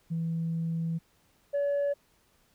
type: tone pair in turn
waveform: sine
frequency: 164.81 / 569.3 Hz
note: E3 / C#5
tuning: 0 / +46 cents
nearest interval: octave + major sixth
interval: 2146 cents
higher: second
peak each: -27 / -23 dBFS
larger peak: second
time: 0.1-0.99 / 1.53-1.94 s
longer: first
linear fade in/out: 20 ms
effects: tanh soft clip ceiling -24 dBFS + pink hiss -67 dBFS RMS until 2.54 s